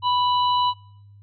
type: harmonic tone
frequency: 987.8 Hz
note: B5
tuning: in tune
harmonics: 1 / 3 / 4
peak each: -18 / -28 / -30 dBFS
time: 0.02-0.74 s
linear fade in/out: 50 ms
effects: noise-tail reverb RT60 0.8 s tail -26 dB re dry + added 101 Hz sine -45 dBFS peak until 1.22 s